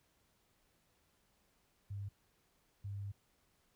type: tone bursts at uneven times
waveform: sine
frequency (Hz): 100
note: G2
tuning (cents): +35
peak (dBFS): -40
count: 2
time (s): 1.9-2.09 / 2.84-3.12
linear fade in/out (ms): 10
effects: pink hiss -75 dBFS RMS until 3.75 s